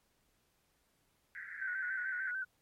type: band-pass noise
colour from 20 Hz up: white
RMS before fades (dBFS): -46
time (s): 1.35-2.31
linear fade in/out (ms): 0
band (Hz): 1500 to 2000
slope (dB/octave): 96
type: tone with vibrato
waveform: sine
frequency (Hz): 1505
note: F#6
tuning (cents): +29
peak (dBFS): -35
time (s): 1.6-2.45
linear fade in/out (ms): 20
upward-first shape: square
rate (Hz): 6.7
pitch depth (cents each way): 48
effects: pink hiss -75 dBFS RMS until 2.61 s + MP3 64 kbps